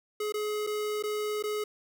square tone with dropouts, 422.2 Hz, G#4, 29 cents sharp, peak -30 dBFS, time 0.2-1.64 s, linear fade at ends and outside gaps 5 ms, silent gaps 0.323-0.34 / 0.667-0.671 / 1.026-1.036 / 1.426-1.437 s, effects none

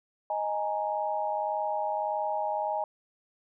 sine chord, D# suspended fourth, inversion none, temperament equal, 622.3 / 830.6 / 932.3 Hz, D#5 / G#5 / A#5, 0 / 0 / 0 cents, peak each -32 / -30 / -35 dBFS, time 0.3-2.84 s, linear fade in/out 2 ms, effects none

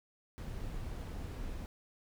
brown noise, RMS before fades -41 dBFS, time 0.38-1.66 s, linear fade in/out 0 ms, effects none

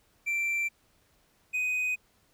triangle tone pair in turn, 2349 / 2500 Hz, D7 / D#7, 0 / +8 cents, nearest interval minor second, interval 108 cents, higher second, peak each -25 dBFS, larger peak neither, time 0.26-0.69 / 1.53-1.96 s, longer neither, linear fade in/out 20 ms, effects pink hiss -67 dBFS RMS until 2.33 s

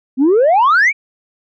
sine exponential sweep, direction up, 246.9 to 2385 Hz, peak -6 dBFS, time 0.17-0.93 s, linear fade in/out 50 ms, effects tanh soft clip ceiling -6 dBFS

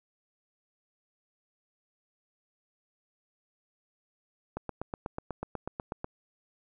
click train, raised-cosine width 1 ms, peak -20 dBFS, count 13, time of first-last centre 4.57-6.044 s, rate 8.14 Hz, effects none

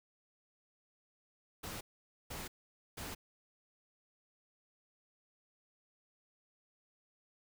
pink noise bursts, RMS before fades -44 dBFS, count 3, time 1.63-3.15 s, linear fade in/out 10 ms, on 180 ms, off 490 ms, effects none

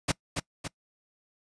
pink noise with echo, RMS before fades -25 dBFS, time 0.08-0.12 s, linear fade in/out 10 ms, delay 280 ms, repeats 2, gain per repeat -5 dB, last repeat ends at 0.68 s, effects noise-tail reverb RT60 0.1 s tail -24 dB re dry + resampled to 22050 Hz

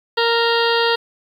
harmonic tone, 464.7 Hz, A#4, 5 cents flat, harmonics 1 / 2 / 3 / 4 / 6 / 7 / 8 / 9 / 10, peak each -18 / -21 / -23 / -24 / -26 / -26 / -27 / -28 / -28 dBFS, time 0.17-0.96 s, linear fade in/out 10 ms, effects 8-bit

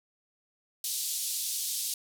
white band-pass noise, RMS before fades -33 dBFS, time 0.84-1.94 s, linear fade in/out 2 ms, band 3600 to 13000 Hz, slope 24 dB/octave, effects none

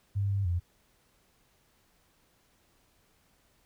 sine tone with pitch steps, 99.8 / 99 / 87.3 Hz, G2 / G2 / F2, +32 / +18 / 0 cents, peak -26 dBFS, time 0.15-0.6 s, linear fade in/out 20 ms, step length 150 ms, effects pink hiss -68 dBFS RMS until 3.65 s

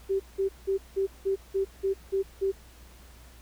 sine tone bursts, 388.4 Hz, G4, 16 cents flat, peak -23 dBFS, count 9, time 0.09-2.52 s, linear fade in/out 20 ms, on 110 ms, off 180 ms, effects added 60 Hz sine -50 dBFS peak until 3.41 s + pink hiss -55 dBFS RMS until 3.41 s

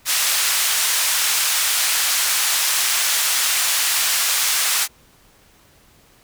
white band-pass noise, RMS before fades -19 dBFS, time 0.05-4.88 s, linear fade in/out 50 ms, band 1100 to 11000 Hz, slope 12 dB/octave, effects pink hiss -53 dBFS RMS until 6.23 s

